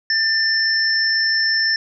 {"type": "tone pair together", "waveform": "sine", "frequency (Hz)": [1785, 5349], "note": ["A6", "E8"], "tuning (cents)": [24, 24], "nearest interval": "octave + perfect fifth", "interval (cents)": 1900, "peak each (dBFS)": [-18, -18], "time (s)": [0.1, 1.76], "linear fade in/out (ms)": 2, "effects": []}